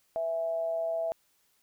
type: tone with amplitude modulation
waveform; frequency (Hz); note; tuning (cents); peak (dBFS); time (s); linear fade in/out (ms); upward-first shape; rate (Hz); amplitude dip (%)
sine; 659.3; E5; 0; -26; 0.16-1.12; 0; sine; 165; 45
effects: white hiss -70 dBFS RMS until 1.62 s